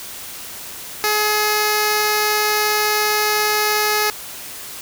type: tone with notch filter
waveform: 5% pulse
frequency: 422.8 Hz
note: G#4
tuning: 31 cents sharp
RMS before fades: -18 dBFS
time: 1.04-4.1 s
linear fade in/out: 0 ms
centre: 3200 Hz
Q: 1.7
effects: white hiss -33 dBFS RMS until 4.81 s